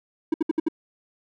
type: tone bursts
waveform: triangle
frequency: 319.5 Hz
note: D#4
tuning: 46 cents sharp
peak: -16 dBFS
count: 5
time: 0.32-0.685 s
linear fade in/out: 5 ms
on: 21 ms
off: 65 ms
effects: none